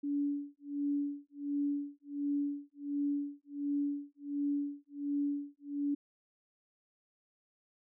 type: tone with tremolo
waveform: sine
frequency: 286.4 Hz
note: D4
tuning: 43 cents flat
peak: -29 dBFS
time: 0.03-5.95 s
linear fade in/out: 10 ms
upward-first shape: sine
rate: 1.4 Hz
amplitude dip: 100%
effects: none